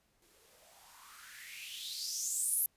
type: noise with band-pass filter sweep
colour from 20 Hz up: violet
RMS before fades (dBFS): -40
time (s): 0.22-2.66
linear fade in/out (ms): 2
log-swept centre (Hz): 320 to 12000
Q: 5.8
effects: pink hiss -74 dBFS RMS until 2.76 s + resampled to 32000 Hz